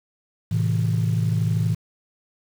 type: chord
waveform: sine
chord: A minor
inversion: none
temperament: equal with one note detuned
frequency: 110 / 130.81 / 162.83 Hz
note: A2 / C3 / E3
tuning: 0 / 0 / -21 cents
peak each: -20 / -26 / -22 dBFS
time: 0.51-1.75 s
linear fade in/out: 10 ms
effects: tanh soft clip ceiling -13 dBFS + 7-bit